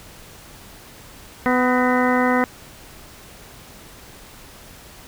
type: harmonic tone with a mistuned harmonic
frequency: 250.3 Hz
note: B3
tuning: 23 cents sharp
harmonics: 1 / 2 / 3 / 4 / 5 / 6 / 7 / 8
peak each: -19 / -22 / -24 / -25 / -26 / -27 / -27 / -28 dBFS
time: 1.46-2.44 s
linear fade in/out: 0 ms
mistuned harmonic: 7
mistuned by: +81 cents
effects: pink hiss -43 dBFS RMS until 5.07 s